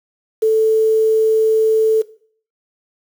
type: tone with quantisation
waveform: sine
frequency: 440 Hz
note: A4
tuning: in tune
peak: -10 dBFS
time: 0.42-2.02 s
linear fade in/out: 10 ms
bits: 6
effects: noise-tail reverb RT60 0.5 s tail -18 dB re dry